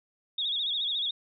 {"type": "tone with vibrato", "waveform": "sine", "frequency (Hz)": 3534, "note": "A7", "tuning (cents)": 7, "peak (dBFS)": -27, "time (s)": [0.38, 1.11], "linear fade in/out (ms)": 5, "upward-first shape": "sine", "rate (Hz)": 14, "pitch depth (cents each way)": 120, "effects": []}